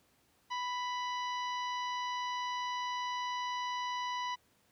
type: harmonic tone with a mistuned harmonic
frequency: 990 Hz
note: B5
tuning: 4 cents sharp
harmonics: 1 / 2 / 3 / 4 / 5 / 6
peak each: -35 / -43 / -45 / -49 / -54 / -55 dBFS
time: 0.5-4.36 s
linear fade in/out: 20 ms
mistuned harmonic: 6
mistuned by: -39 cents
effects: pink hiss -70 dBFS RMS until 4.71 s + high-pass 80 Hz 12 dB/octave